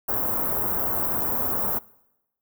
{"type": "band-stop noise", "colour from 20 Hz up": "white", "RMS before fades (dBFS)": -25, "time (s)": [0.08, 1.79], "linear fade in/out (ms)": 10, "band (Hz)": [1200, 15000], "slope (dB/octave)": 24, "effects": ["noise-tail reverb RT60 0.9 s tail -22 dB re dry"]}